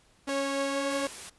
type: tone with pitch glide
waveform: sawtooth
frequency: 277.2 to 280.7 Hz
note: C#4 to C#4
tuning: 0 to +22 cents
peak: -28 dBFS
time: 0.27-1.07 s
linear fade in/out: 10 ms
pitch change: +22 cents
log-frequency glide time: 0.67-0.83 s
type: tone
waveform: sawtooth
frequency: 550 Hz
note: C#5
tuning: 14 cents flat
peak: -26 dBFS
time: 0.29-1.07 s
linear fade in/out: 0 ms
type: noise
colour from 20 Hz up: white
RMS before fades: -42 dBFS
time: 0.9-1.3 s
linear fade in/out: 10 ms
effects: pink hiss -63 dBFS RMS until 1.38 s + resampled to 24000 Hz